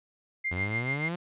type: tone with tremolo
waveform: sine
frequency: 2100 Hz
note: C7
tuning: 6 cents sharp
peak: -26 dBFS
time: 0.44-1.09 s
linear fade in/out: 10 ms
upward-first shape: triangle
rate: 6.9 Hz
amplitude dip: 90%
type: exponential sweep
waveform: sawtooth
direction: up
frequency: 85.5 to 180 Hz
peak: -27 dBFS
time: 0.51-1.16 s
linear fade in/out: 10 ms
effects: resampled to 8000 Hz